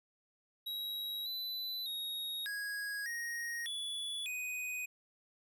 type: tone with pitch steps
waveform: square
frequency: 3852 / 3999 / 3761 / 1654 / 1873 / 3425 / 2495 Hz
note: B7 / B7 / A#7 / G#6 / A#6 / A7 / D#7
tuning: -44 / +21 / +15 / -8 / +8 / -47 / +4 cents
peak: -38 dBFS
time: 0.66-4.86 s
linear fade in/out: 10 ms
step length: 600 ms
effects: none